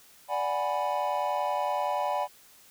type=chord; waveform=triangle; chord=G# half-diminished seventh; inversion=second; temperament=equal; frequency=587.3 / 740 / 830.6 / 987.8 Hz; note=D5 / F#5 / G#5 / B5; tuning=0 / 0 / 0 / 0 cents; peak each=-30 dBFS; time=0.28-2.28 s; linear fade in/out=50 ms; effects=white hiss -56 dBFS RMS until 2.7 s